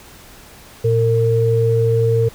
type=tone pair together; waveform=sine; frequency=115.2 / 456.4 Hz; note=A#2 / A#4; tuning=-20 / -37 cents; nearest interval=2 octaves; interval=2383 cents; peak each=-15 dBFS; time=0.84-2.29 s; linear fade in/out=10 ms; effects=pink hiss -42 dBFS RMS until 2.34 s